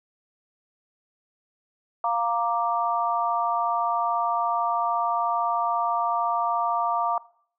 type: chord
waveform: sine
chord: Bb major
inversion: second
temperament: equal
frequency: 698.5 / 932.3 / 1174.7 Hz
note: F5 / Bb5 / D6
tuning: 0 / 0 / 0 cents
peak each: -26 dBFS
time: 2.04-7.18 s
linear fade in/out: 2 ms
effects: noise-tail reverb RT60 0.6 s tail -21 dB re dry